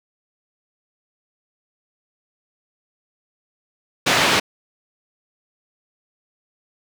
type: band-pass noise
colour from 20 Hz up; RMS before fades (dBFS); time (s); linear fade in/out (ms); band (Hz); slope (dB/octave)
white; -17; 4.06-4.4; 10; 110 to 3300; 12
effects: none